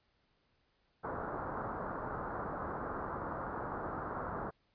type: low-pass noise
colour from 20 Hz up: white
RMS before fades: -40 dBFS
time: 1.03-4.51 s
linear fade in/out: 20 ms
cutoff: 1400 Hz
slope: 48 dB/octave
effects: pink hiss -75 dBFS RMS until 4.74 s + resampled to 11025 Hz